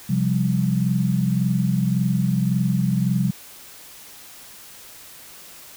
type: chord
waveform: sine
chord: C suspended fourth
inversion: none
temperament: just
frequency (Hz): 130.81 / 174.42 / 196.22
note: C3 / F3 / G3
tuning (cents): 0 / -2 / +2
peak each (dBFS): -22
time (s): 0.09-3.31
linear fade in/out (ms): 10
effects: white hiss -43 dBFS RMS until 5.76 s